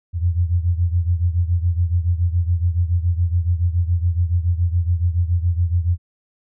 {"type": "beating tone pair", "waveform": "sine", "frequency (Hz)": [85, 92.1], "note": ["F2", "F#2"], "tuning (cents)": [-46, -7], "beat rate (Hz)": 7.1, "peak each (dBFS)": [-17, -21], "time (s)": [0.13, 5.98], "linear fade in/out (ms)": 50, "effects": []}